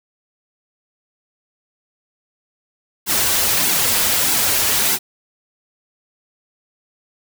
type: noise with flanger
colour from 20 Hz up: white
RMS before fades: -17 dBFS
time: 3.06-4.99 s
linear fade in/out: 50 ms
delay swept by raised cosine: 1.6 to 7.2 ms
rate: 1.6 Hz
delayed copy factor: -0.8
effects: none